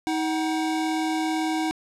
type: tone pair together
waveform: square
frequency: 317.1 / 752.5 Hz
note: D#4 / F#5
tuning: +33 / +29 cents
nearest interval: octave + minor third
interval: 1496 cents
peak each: -25 / -30 dBFS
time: 0.07-1.71 s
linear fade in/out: 0 ms
effects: low-pass 9000 Hz 12 dB/octave